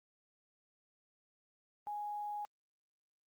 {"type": "tone with quantisation", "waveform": "sine", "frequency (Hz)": 830.6, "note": "G#5", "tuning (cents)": 0, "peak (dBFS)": -38, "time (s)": [1.87, 2.45], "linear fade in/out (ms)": 0, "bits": 11, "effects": ["Opus 24 kbps"]}